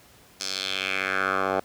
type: tone with band-pass filter sweep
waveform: 10% pulse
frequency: 95.6 Hz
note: G2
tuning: 43 cents flat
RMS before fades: -27 dBFS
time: 0.4-1.6 s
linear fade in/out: 5 ms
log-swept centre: 5600 to 810 Hz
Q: 2.7
effects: pink hiss -54 dBFS RMS until 1.64 s + high-pass 60 Hz 12 dB/octave